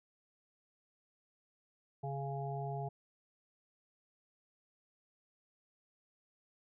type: harmonic tone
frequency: 138.59 Hz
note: C#3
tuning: in tune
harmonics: 1 / 3 / 5 / 6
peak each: -39 / -45 / -43 / -46 dBFS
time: 2.03-2.89 s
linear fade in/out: 10 ms
effects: none